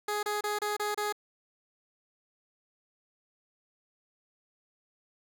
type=tone bursts; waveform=15% pulse; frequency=417.2 Hz; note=G#4; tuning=8 cents sharp; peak=-23 dBFS; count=6; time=0.08-1.125 s; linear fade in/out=5 ms; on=150 ms; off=29 ms; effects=none